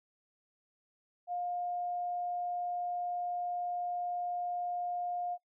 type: tone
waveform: sine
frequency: 709 Hz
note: F5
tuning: 26 cents sharp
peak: -33 dBFS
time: 1.27-5.38 s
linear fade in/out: 50 ms
effects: noise-tail reverb RT60 0.1 s tail -22 dB re dry